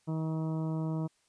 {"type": "harmonic tone", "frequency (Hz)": 159.2, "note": "D#3", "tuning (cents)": 40, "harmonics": [1, 2, 3, 4, 5, 6, 7, 8], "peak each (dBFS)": [-31, -37, -46, -45, -54, -48, -54, -56], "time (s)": [0.07, 1.08], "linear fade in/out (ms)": 20, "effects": ["white hiss -71 dBFS RMS until 1.28 s", "resampled to 22050 Hz"]}